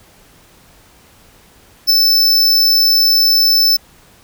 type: tone with ADSR envelope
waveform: square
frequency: 5280 Hz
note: E8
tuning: 2 cents sharp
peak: -6 dBFS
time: 1.87-3.77 s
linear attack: 28 ms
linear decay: 8 ms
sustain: -3 dB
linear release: 11 ms
effects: pink hiss -47 dBFS RMS until 4.23 s